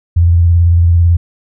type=tone with vibrato; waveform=sine; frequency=85.4 Hz; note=F2; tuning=38 cents flat; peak=-5 dBFS; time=0.16-1.17 s; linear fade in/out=10 ms; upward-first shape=sine; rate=18 Hz; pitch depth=46 cents each way; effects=none